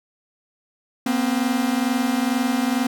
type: tone pair together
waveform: 45% pulse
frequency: 239.4 / 261.6 Hz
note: A#3 / C4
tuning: +46 / 0 cents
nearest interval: major second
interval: 154 cents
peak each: -22 dBFS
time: 1.06-2.87 s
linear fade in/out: 5 ms
effects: none